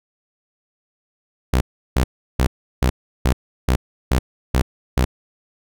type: tone bursts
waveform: sawtooth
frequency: 63.6 Hz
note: C2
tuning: 48 cents flat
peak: -10 dBFS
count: 9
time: 1.53-5.05 s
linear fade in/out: 5 ms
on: 80 ms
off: 350 ms
effects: none